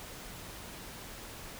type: silence
effects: pink hiss -46 dBFS RMS until 1.59 s